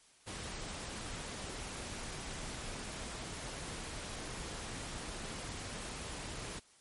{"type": "noise", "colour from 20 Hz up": "pink", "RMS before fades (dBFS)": -43, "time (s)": [0.26, 6.6], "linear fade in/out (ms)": 20, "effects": ["white hiss -64 dBFS RMS until 6.8 s", "MP3 48 kbps"]}